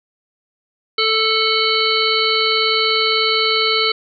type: harmonic tone with a mistuned harmonic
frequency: 440.9 Hz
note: A4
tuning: 4 cents sharp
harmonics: 1 / 3 / 5 / 7 / 9 / 10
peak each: -21 / -21 / -21 / -21 / -21 / -21 dBFS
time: 0.98-3.92 s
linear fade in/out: 5 ms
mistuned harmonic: 7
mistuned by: -19 cents
effects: none